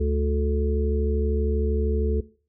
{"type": "harmonic tone", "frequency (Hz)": 72.8, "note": "D2", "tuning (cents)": -15, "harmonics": [1, 3, 5, 6], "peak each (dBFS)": [-22, -31, -32, -27], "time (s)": [0, 2.21], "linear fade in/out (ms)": 10, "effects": ["noise-tail reverb RT60 0.4 s tail -18 dB re dry"]}